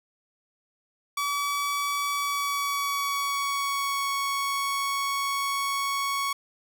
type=tone with pitch glide; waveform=sawtooth; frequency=1143 to 1111.7 Hz; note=D6 to C#6; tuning=-47 to +5 cents; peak=-22 dBFS; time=1.17-6.33 s; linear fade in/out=5 ms; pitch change=-48 cents; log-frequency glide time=2.12-4.1 s; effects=none